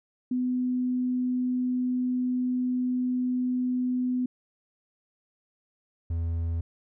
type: tone pair in turn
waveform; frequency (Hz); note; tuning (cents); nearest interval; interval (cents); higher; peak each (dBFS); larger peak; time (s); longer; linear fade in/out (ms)
sine / triangle; 251 / 83.3; B3 / E2; +28 / +19; octave + perfect fifth; 1909; first; -24; neither; 0.31-4.26 / 6.1-6.61; first; 5
effects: none